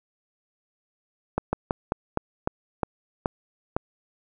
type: slowing click train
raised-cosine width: 1 ms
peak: -9 dBFS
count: 9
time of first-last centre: 1.38-3.765 s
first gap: 150 ms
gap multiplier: 1.19
effects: none